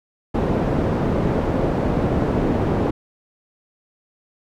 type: low-pass noise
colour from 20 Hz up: white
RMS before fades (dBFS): -20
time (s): 0.34-2.91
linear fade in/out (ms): 10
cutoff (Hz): 420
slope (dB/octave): 12
effects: none